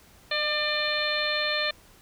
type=harmonic tone with a mistuned harmonic; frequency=598 Hz; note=D5; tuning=31 cents sharp; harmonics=1 / 2 / 3 / 4 / 5 / 6 / 7; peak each=-31 / -35 / -30 / -32 / -37 / -32 / -31 dBFS; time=0.31-1.71 s; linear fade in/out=5 ms; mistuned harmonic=1; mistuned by=+16 cents; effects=pink hiss -55 dBFS RMS until 2.01 s